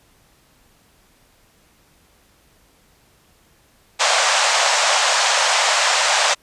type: band-pass noise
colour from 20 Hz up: pink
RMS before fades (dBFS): -17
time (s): 3.99-6.35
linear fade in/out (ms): 20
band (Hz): 580 to 8100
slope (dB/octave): 48
effects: pink hiss -56 dBFS RMS until 6.42 s + resampled to 32000 Hz